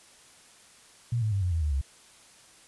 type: tone with pitch steps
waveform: sine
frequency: 118.7 / 108.22 / 98.67 / 89.96 / 82.02 / 74.78 / 68.18 Hz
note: A#2 / A2 / G2 / F#2 / E2 / D2 / C#2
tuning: +32 / -28 / +12 / -48 / -8 / +32 / -28 cents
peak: -24 dBFS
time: 1.12-1.813 s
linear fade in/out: 5 ms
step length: 99 ms
effects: white hiss -55 dBFS RMS until 2.67 s + resampled to 24000 Hz